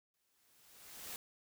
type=noise with exponential growth; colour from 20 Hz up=white; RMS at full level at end=-44 dBFS; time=0.14-1.16 s; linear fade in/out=1 ms; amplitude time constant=220 ms; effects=none